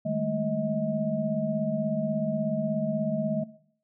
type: tone cluster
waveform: sine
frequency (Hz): 154.9 / 202.8 / 219.3 / 632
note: D#3 / G#3 / A3 / D#5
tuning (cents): -7 / -41 / -6 / +27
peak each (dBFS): -32 / -33 / -31 / -30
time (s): 0.05-3.44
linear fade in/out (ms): 10
effects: noise-tail reverb RT60 0.6 s tail -17 dB re dry